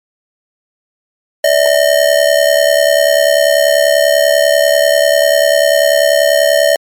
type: ring-modulated tone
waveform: square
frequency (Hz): 612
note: D#5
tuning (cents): -29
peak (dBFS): -5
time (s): 1.44-6.76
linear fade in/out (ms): 2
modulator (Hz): 35.1
effects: MP3 64 kbps